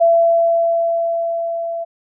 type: tone with level ramp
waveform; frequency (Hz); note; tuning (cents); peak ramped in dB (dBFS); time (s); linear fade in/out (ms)
sine; 672; E5; +33; -8 to -21; 0-1.85; 20
effects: none